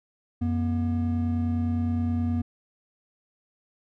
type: tone pair together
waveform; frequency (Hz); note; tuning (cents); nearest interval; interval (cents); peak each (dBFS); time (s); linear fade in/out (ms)
triangle; 89.9 / 240; F#2 / B3; -49 / -49; octave + perfect fourth; 1700; -24; 0.41-2.42; 10
effects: none